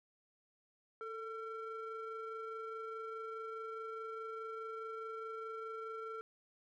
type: ring-modulated tone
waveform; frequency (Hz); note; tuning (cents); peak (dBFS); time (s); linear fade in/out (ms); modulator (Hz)
triangle; 456.2; A#4; -37; -37; 1.01-6.21; 0; 900
effects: none